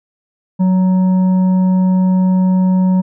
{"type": "tone with frequency modulation", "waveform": "sine", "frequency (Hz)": 185, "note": "F#3", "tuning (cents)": 0, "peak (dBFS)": -9, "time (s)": [0.59, 3.02], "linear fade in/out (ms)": 20, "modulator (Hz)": 747, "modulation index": 0.23, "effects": []}